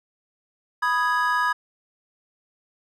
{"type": "chord", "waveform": "triangle", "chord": "G# minor", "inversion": "first", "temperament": "equal", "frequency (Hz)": [987.8, 1244.5, 1661.2], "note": ["B5", "D#6", "G#6"], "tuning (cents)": [0, 0, 0], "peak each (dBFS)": [-22, -23, -22], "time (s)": [0.82, 1.53], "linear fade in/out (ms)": 10, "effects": []}